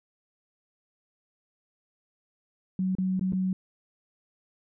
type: tone with dropouts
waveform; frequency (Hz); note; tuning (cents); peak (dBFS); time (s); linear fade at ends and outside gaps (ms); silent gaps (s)
sine; 187; F#3; +19; -24; 2.79-3.53; 2; 2.952-2.984 / 3.195-3.21 / 3.323-3.332
effects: none